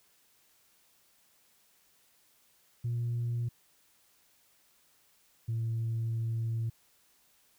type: tone pair in turn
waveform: sine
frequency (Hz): 118.8 / 114.02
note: A#2 / A#2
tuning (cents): +33 / -38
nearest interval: minor second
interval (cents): 71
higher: first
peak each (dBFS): -28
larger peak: neither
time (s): 2.84-3.49 / 5.48-6.7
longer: second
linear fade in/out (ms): 10
effects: tanh soft clip ceiling -27 dBFS + white hiss -67 dBFS RMS until 7.58 s